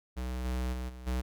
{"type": "tone with level steps", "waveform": "square", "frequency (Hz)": 62.7, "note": "B1", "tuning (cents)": 27, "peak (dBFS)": [-34, -31, -35, -44, -30], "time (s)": [0.16, 1.22], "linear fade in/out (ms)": 20, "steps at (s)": [0.44, 0.72, 0.88, 1.06], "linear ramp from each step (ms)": 20, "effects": []}